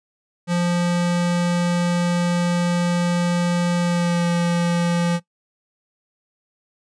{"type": "tone with pitch glide", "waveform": "square", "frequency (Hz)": [174.61, 172.41], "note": ["F3", "F3"], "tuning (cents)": [0, -22], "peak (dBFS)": -18, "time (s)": [0.47, 5.2], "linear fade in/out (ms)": 50, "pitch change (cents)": -22, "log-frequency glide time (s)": [3.78, 4.27], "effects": ["noise-tail reverb RT60 0.1 s tail -18 dB re dry", "resampled to 22050 Hz"]}